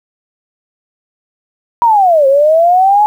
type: linear two-way sweep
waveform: sine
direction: down then up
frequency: 970 to 530 to 854 Hz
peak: -5 dBFS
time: 1.82-3.06 s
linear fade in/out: 0 ms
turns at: 2.27 s
effects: 7-bit